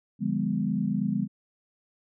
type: chord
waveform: sine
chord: D diminished seventh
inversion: none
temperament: equal with one note detuned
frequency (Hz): 146.83 / 174.61 / 203.4 / 246.9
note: D3 / F3 / Ab3 / Cb4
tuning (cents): 0 / 0 / -36 / 0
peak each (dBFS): -33 / -31 / -27 / -31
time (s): 0.19-1.28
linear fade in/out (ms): 50
effects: none